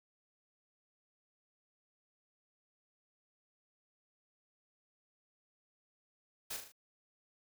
white noise with echo, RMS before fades -41 dBFS, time 6.5-6.57 s, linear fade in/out 10 ms, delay 38 ms, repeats 4, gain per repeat -5 dB, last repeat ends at 6.722 s, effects none

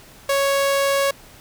sawtooth tone, 554.4 Hz, C#5, in tune, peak -13 dBFS, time 0.29-1.11 s, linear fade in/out 5 ms, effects pink hiss -46 dBFS RMS until 1.4 s

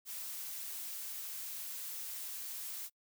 blue noise, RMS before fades -43 dBFS, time 0.05-2.9 s, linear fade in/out 50 ms, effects noise-tail reverb RT60 0.1 s tail -26 dB re dry

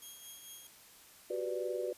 5% pulse tone with tremolo, 3267 Hz, G#7, 29 cents flat, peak -37 dBFS, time 0.02-0.67 s, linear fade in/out 2 ms, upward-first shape triangle, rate 4.5 Hz, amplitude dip 55%
sine chord, G major seventh, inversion third, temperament equal, 370 / 392 / 493.9 / 587.3 Hz, F#4 / G4 / B4 / D5, 0 / 0 / 0 / 0 cents, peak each -38 / -43 / -38 / -40 dBFS, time 1.3-1.93 s, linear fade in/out 5 ms
effects white hiss -58 dBFS RMS until 1.97 s + resampled to 32000 Hz

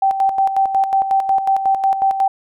sine tone with tremolo, 777 Hz, G5, 16 cents flat, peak -11 dBFS, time 0.02-2.28 s, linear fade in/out 5 ms, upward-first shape square, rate 5.5 Hz, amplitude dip 60%, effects none

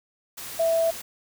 sine tone in noise, 659.3 Hz, E5, in tune, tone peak -19 dBFS, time 0.59-0.91 s, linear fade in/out 10 ms, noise white, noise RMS -37 dBFS, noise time 0.37-1.02 s, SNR +15 dB, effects none

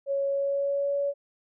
sine tone with pitch glide, 554.4 to 565.1 Hz, C#5 to C#5, 0 to +33 cents, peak -24 dBFS, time 0.06-1.14 s, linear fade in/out 50 ms, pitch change +33 cents, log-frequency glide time 0.26-0.96 s, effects none

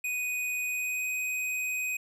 square tone with pitch glide, 2489 to 2506 Hz, D#7 to D#7, 0 to +12 cents, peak -30 dBFS, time 0.04-1.97 s, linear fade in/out 5 ms, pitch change +12 cents, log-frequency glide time 0.64-1.09 s, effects none

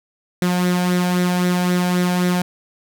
sawtooth tone with flanger, 179.2 Hz, F3, 45 cents sharp, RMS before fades -18 dBFS, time 0.42-2.42 s, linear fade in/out 2 ms, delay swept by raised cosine 0.51 to 1.3 ms, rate 3.8 Hz, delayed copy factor +0.5, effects none

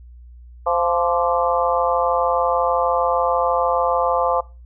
harmonic tone with a mistuned harmonic, 173.5 Hz, F3, 11 cents flat, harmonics 3 / 4 / 5 / 6 / 7, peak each -21 / -22 / -23 / -24 / -24 dBFS, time 0.66-4.41 s, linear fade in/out 10 ms, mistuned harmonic 7, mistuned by -60 cents, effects noise-tail reverb RT60 0.3 s tail -21 dB re dry + added 60 Hz sine -39 dBFS peak until 4.65 s

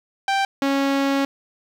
sawtooth tone pair in turn, 784 / 275.6 Hz, G5 / C#4, 0 / -10 cents, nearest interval octave + tritone, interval 1810 cents, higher first, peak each -14 dBFS, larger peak neither, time 0.28-0.45 / 0.62-1.25 s, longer second, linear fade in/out 2 ms, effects low-pass 5000 Hz 12 dB/octave + 8-bit

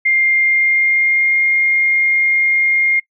sine tone with pitch glide, 2110 to 2125 Hz, C7 to C7, +14 to +26 cents, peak -11 dBFS, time 0.05-3 s, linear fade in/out 10 ms, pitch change +12 cents, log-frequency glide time 0.44-1.38 s, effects noise-tail reverb RT60 0.1 s tail -22 dB re dry

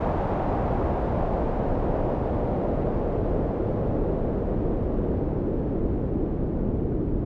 pink noise with low-pass filter sweep, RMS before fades -25 dBFS, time 0-7.25 s, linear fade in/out 10 ms, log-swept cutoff 790 to 340 Hz, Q 1.6, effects none

